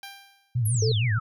10% pulse tone with exponential decay, 792 Hz, G5, 18 cents sharp, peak -28 dBFS, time 0.03-0.63 s, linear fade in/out 2 ms, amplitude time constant 130 ms
sine tone with vibrato, 114.3 Hz, A#2, 34 cents flat, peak -21 dBFS, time 0.55-1.19 s, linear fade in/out 10 ms, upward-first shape triangle, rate 6.5 Hz, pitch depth 190 cents each way
sine exponential sweep, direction down, 11840 to 1250 Hz, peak -29 dBFS, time 0.65-1.2 s, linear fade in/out 10 ms
sine tone, 440 Hz, A4, in tune, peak -24 dBFS, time 0.82-0.92 s, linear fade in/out 5 ms
effects none

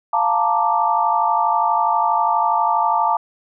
sine chord, Bb major seventh, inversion second, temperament equal, 698.5 / 880 / 932.3 / 1174.7 Hz, F5 / A5 / Bb5 / D6, 0 / 0 / 0 / 0 cents, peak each -22 / -18 / -21 / -21 dBFS, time 0.13-3.17 s, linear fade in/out 5 ms, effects none

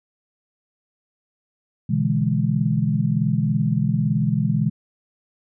sine chord, E dominant seventh, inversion second, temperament equal, 123.47 / 146.83 / 164.81 / 207.7 Hz, B2 / D3 / E3 / G#3, 0 / 0 / 0 / 0 cents, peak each -23 dBFS, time 1.89-4.7 s, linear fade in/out 10 ms, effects none

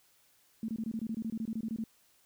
sine tone bursts, 223.2 Hz, A3, 25 cents sharp, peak -32 dBFS, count 16, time 0.63-1.839 s, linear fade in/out 2 ms, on 54 ms, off 23 ms, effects white hiss -67 dBFS RMS until 2.25 s

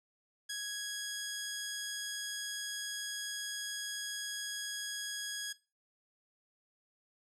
10% pulse tone, 1661.2 Hz, G#6, in tune, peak -28 dBFS, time 0.49-5.53 s, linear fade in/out 10 ms, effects noise-tail reverb RT60 0.3 s tail -19 dB re dry + low-pass 10000 Hz 12 dB/octave

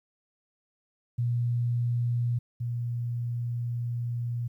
sine tone pair in turn, 120 / 119.52 Hz, B2 / A#2, -49 / +44 cents, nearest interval unison, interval 7 cents, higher first, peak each -24 / -28 dBFS, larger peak first, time 1.18-2.39 / 2.6-4.48 s, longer second, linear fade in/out 10 ms, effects 11-bit

